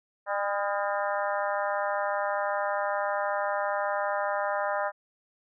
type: harmonic tone with a mistuned harmonic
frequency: 201.4 Hz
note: G3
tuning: 47 cents sharp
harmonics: 3 / 4 / 5 / 6 / 7 / 8 / 9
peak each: -30 / -32 / -34 / -36 / -37 / -38 / -39 dBFS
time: 0.26-4.92 s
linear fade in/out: 50 ms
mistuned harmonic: 6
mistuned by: +52 cents
effects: none